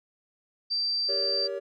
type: tone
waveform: sine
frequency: 4682 Hz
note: D8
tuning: 6 cents flat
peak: -25 dBFS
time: 0.7-1.48 s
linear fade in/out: 20 ms
type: chord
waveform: triangle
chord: G diminished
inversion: none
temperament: equal with one note detuned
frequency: 392 / 466.2 / 564.4 Hz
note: G4 / Bb4 / Db5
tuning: 0 / 0 / +31 cents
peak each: -33 / -35 / -31 dBFS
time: 1.08-1.6 s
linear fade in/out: 20 ms
effects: none

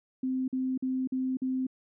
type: tone bursts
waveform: sine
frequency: 259.4 Hz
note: C4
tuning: 15 cents flat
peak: -27 dBFS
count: 5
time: 0.23-1.668 s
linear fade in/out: 5 ms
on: 250 ms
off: 47 ms
effects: none

